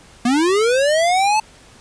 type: linear sweep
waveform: square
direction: up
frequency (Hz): 230.5 to 880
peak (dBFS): -14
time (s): 0.25-1.4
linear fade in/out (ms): 5
effects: pink hiss -46 dBFS RMS until 1.8 s + resampled to 22050 Hz